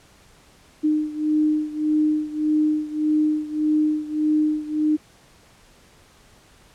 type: beating tone pair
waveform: sine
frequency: 304.9 / 306.6 Hz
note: D#4 / D#4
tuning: -35 / -25 cents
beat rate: 1.7 Hz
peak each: -20 / -23 dBFS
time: 0.83-4.97 s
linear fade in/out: 20 ms
effects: pink hiss -53 dBFS RMS until 6.74 s + low-pass 10000 Hz 12 dB/octave